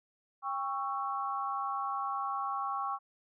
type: chord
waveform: sine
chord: C# diminished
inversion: second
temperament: just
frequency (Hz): 798.3 / 1108.7 / 1330.5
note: G5 / C#6 / E6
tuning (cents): +31 / 0 / +16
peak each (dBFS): -37 / -34 / -40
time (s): 0.42-2.99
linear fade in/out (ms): 50
effects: none